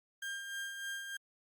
35% pulse tone with tremolo, 1600 Hz, G6, 35 cents sharp, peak -36 dBFS, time 0.22-1.17 s, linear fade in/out 5 ms, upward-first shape sine, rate 3.3 Hz, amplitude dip 45%, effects Opus 48 kbps

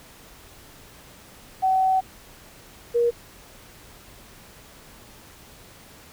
sine tone pair in turn, 757 / 473.7 Hz, F#5 / A#4, +39 / +28 cents, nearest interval minor sixth, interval 811 cents, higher first, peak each -17 dBFS, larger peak neither, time 1.62-2.01 / 2.94-3.11 s, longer first, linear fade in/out 20 ms, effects pink hiss -48 dBFS RMS until 6.12 s

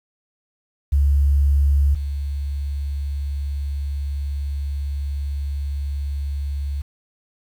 sine tone pair in turn, 70.6 / 70.6 Hz, C#2 / C#2, +32 / +32 cents, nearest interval unison, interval 0 cents, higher neither, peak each -13 / -22 dBFS, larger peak first, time 0.92-1.95 / 1.95-6.82 s, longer second, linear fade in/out 10 ms, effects 8-bit

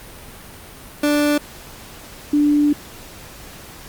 30% pulse / sine tone pair in turn, 293.7 / 293.7 Hz, D4 / D4, 0 / 0 cents, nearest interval unison, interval 0 cents, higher neither, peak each -12 dBFS, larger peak neither, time 1.03-1.38 / 2.33-2.73 s, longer second, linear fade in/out 5 ms, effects pink hiss -39 dBFS RMS until 3.88 s + Opus 48 kbps

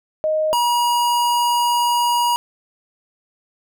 sine / square tone pair in turn, 622.3 / 958.4 Hz, D#5 / A#5, 0 / +48 cents, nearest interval perfect fifth, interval 748 cents, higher second, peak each -16 / -16 dBFS, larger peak neither, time 0.24-0.53 / 0.53-2.36 s, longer second, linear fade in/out 0 ms, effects none

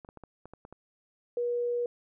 clicks, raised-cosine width 1 ms, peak -32 dBFS, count 8, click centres 0.048 / 0.089 / 0.173 / 0.237 / 0.456 / 0.536 / 0.651 / 0.726 s
sine tone, 481.4 Hz, B4, 44 cents flat, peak -27 dBFS, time 1.37-1.86 s, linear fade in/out 2 ms
effects none

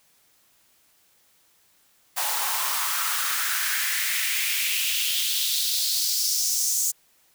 white noise with high-pass filter sweep, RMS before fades -25 dBFS, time 2.16-6.92 s, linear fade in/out 20 ms, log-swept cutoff 790 to 6900 Hz, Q 3.2, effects white hiss -62 dBFS RMS until 7.34 s

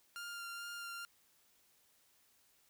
sawtooth tone with vibrato, 1396.9 Hz, F6, in tune, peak -40 dBFS, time 0.16-1.05 s, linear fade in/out 0 ms, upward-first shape sine, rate 2.3 Hz, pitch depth 12 cents each way, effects white hiss -71 dBFS RMS until 2.69 s

